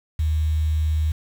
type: tone with quantisation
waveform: sine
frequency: 77.78 Hz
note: D#2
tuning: in tune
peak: -18 dBFS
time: 0.19-1.12 s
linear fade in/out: 5 ms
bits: 7
effects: none